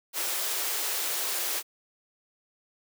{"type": "high-pass noise", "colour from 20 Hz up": "white", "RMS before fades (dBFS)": -30, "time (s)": [0.13, 1.63], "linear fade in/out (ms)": 50, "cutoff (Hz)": 320, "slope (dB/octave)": 96, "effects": []}